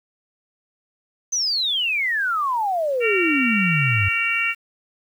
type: exponential sweep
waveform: sine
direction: down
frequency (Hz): 6272 to 93.3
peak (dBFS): -19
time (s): 1.32-4.09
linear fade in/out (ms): 10
type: harmonic tone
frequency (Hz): 459.4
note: A#4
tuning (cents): -25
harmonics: 3 / 4 / 5 / 6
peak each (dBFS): -28 / -28 / -23 / -22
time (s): 3-4.55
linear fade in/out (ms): 50
effects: 8-bit